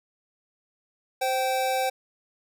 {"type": "tone pair together", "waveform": "square", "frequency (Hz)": [521.9, 773], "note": ["C5", "G5"], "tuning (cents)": [-4, -24], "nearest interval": "perfect fifth", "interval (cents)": 680, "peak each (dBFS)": [-28, -26], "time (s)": [1.21, 1.9], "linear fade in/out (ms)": 10, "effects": []}